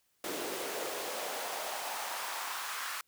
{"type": "noise with high-pass filter sweep", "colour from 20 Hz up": "pink", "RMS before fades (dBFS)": -38, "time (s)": [0.24, 3.01], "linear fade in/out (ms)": 2, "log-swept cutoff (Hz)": [350, 1300], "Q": 2.2, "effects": ["white hiss -74 dBFS RMS until 3.07 s"]}